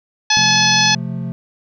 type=harmonic tone; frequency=857 Hz; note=A5; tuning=46 cents flat; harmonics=1 / 2 / 3 / 4 / 5 / 6 / 7; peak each=-19 / -19 / -19 / -19 / -19 / -19 / -19 dBFS; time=0.3-0.95 s; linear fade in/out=5 ms
type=chord; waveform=triangle; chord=F major; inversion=second; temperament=equal; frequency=130.81 / 174.61 / 220 Hz; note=C3 / F3 / A3; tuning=0 / 0 / 0 cents; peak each=-23 / -23 / -26 dBFS; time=0.37-1.32 s; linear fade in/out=0 ms
effects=none